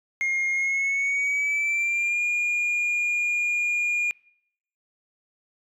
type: tone with pitch glide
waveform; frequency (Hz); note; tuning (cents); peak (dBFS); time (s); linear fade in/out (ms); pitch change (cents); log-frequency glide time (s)
sine; 2136 to 2425; C7 to D#7; +35 to -45; -19; 0.21-4.11; 0; +220; 0.51-2.22
effects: noise-tail reverb RT60 0.7 s tail -26 dB re dry + tanh soft clip ceiling -21 dBFS

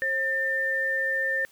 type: tone pair together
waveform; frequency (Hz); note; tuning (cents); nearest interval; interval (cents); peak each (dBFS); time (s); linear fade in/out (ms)
sine; 534 / 1796.2; C5 / A6; +35 / +35; octave + major sixth; 2100; -32 / -24; 0.02-1.45; 0
effects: white hiss -58 dBFS RMS until 1.51 s

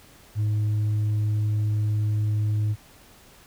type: tone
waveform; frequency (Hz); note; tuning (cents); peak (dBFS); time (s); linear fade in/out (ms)
sine; 106; G#2; +36; -18; 0.35-2.76; 50
effects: tanh soft clip ceiling -20 dBFS + pink hiss -52 dBFS RMS until 3.46 s

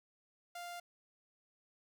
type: tone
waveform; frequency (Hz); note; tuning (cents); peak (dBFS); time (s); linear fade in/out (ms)
sawtooth; 698.5; F5; 0; -40; 0.55-0.8; 5
effects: none

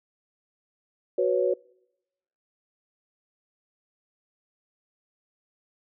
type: chord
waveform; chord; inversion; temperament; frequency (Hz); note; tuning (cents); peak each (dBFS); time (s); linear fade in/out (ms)
sine; F# suspended fourth; none; equal; 370 / 493.9 / 554.4; F#4 / B4 / C#5; 0 / 0 / 0; -25; 1.18-1.54; 5
effects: noise-tail reverb RT60 0.9 s tail -26 dB re dry

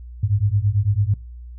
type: beating tone pair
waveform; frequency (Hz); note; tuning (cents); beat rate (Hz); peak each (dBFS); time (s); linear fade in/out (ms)
sine; 98 / 107; G2 / A2; 0 / -48; 9; -19; 0.23-1.14; 5
effects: noise-tail reverb RT60 0.3 s tail -22 dB re dry + added 60 Hz sine -34 dBFS peak until 1.58 s

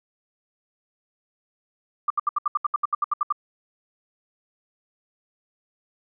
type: tone bursts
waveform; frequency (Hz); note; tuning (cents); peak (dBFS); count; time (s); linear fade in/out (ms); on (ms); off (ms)
sine; 1188; D6; +20; -18; 14; 2.08-3.325; 5; 23; 71
effects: none

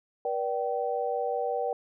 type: tone cluster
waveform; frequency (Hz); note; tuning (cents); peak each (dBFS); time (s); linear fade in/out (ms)
sine; 481.5 / 587 / 772; B4 / D5 / G5; -44 / -1 / -27; -30 / -33 / -31; 0.25-1.73; 2
effects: none

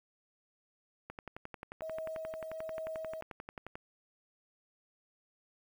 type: click train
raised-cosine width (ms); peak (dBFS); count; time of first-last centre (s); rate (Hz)
0.5; -28; 31; 1.1-3.755; 11.3
type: tone with tremolo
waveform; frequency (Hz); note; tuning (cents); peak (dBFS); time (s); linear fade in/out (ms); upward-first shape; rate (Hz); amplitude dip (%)
sine; 639; D#5; +46; -37; 1.82-3.21; 0; triangle; 1.2; 35
effects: 10-bit

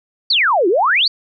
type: exponential two-way sweep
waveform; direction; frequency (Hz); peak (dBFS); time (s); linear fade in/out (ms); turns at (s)
sine; down then up; 4768 to 329.6 to 4768; -11; 0.3-1.08; 5; 0.68
effects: none

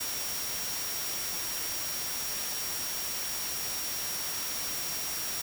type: tone in noise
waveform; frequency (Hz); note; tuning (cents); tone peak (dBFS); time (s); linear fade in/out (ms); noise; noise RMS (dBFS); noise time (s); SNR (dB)
sine; 5610; F8; +7; -37; 0-5.42; 10; white; -35; 0-5.42; -5
effects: none

